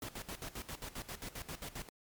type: noise with tremolo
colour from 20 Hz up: pink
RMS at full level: -43 dBFS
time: 0.02-1.89 s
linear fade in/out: 2 ms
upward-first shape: square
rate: 7.5 Hz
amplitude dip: 80%
effects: MP3 96 kbps